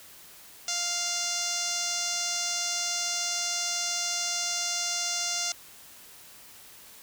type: tone with low-pass filter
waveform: 5% pulse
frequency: 698.5 Hz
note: F5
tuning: in tune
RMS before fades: -30 dBFS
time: 0.68-5.52 s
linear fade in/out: 2 ms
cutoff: 6200 Hz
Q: 3.5
effects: white hiss -50 dBFS RMS until 7.02 s